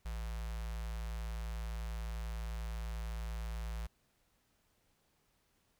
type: tone with notch filter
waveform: square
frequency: 55.7 Hz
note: A1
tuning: 22 cents sharp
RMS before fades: -40 dBFS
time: 0.05-3.87 s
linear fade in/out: 10 ms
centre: 300 Hz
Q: 0.58
effects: pink hiss -75 dBFS RMS until 5.79 s